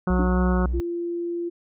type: harmonic tone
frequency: 182.5 Hz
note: F#3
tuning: 24 cents flat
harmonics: 1 / 2 / 3 / 4 / 5 / 6 / 7 / 8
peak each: -21 / -28 / -32 / -35 / -36 / -35 / -34 / -36 dBFS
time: 0.07-0.66 s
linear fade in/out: 2 ms
type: tone with vibrato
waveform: triangle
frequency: 61.74 Hz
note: B1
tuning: in tune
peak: -20 dBFS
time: 0.1-0.8 s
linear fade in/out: 0 ms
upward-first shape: square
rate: 7.7 Hz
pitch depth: 19 cents each way
type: tone with exponential decay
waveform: sine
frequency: 293.7 Hz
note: D4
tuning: in tune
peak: -21 dBFS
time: 0.19-0.37 s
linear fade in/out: 5 ms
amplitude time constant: 37 ms
type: tone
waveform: sine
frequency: 343.9 Hz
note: F4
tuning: 27 cents flat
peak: -25 dBFS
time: 0.73-1.5 s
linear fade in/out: 20 ms
effects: none